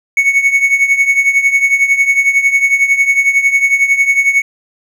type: tone with tremolo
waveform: triangle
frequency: 2217 Hz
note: C#7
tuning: in tune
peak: -3 dBFS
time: 0.17-4.42 s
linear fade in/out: 2 ms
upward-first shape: triangle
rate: 11 Hz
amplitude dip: 80%
effects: none